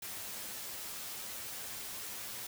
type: noise with comb filter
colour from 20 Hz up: white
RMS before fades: -43 dBFS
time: 0.02-2.47 s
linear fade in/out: 5 ms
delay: 9.3 ms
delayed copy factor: +0.5
effects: none